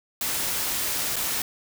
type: noise with dropouts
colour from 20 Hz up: white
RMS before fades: -27 dBFS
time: 0.21-1.42 s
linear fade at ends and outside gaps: 2 ms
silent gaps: 1.159-1.164 s
effects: none